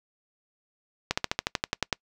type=slowing click train; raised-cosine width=0.2 ms; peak=-7 dBFS; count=11; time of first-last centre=1.11-1.928 s; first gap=65 ms; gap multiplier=1.05; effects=noise-tail reverb RT60 0.1 s tail -26 dB re dry